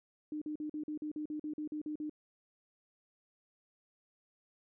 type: tone bursts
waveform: sine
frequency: 303 Hz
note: D#4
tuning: 46 cents flat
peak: -36 dBFS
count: 13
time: 0.32-2.096 s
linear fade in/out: 2 ms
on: 96 ms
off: 44 ms
effects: none